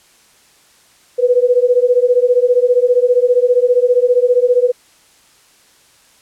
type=beating tone pair; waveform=sine; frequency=486.2 / 501.2 Hz; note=B4 / B4; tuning=-27 / +25 cents; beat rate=15 Hz; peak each=-12 dBFS; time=1.18-4.72 s; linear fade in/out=20 ms; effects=white hiss -50 dBFS RMS until 6.21 s + low-pass 10000 Hz 12 dB/octave